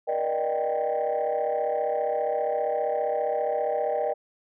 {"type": "chord", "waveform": "sine", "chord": "Eb major seventh", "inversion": "second", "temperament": "equal with one note detuned", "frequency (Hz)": [476.5, 587.3, 622.3, 784], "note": ["Bb4", "D5", "Eb5", "G5"], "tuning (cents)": [38, 0, 0, 0], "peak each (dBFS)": -28, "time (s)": [0.07, 4.14], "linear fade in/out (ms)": 20, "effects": ["tanh soft clip ceiling -18 dBFS"]}